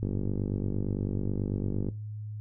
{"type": "click train", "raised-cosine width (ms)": 3, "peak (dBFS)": -18, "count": 92, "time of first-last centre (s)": [0.03, 1.887], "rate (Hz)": 49, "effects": ["noise-tail reverb RT60 0.3 s tail -18 dB re dry", "added 106 Hz sine -35 dBFS peak until 2.4 s"]}